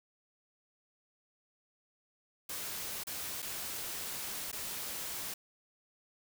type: noise with dropouts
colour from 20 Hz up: white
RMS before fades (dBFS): -40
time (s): 2.49-5.34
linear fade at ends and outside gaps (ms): 5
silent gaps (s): 3.037-3.069 / 3.421-3.425 / 4.516-4.527
effects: none